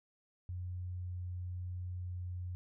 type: tone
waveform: sine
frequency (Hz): 89.9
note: F#2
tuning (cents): -49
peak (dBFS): -38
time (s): 0.49-2.55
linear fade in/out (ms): 0
effects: none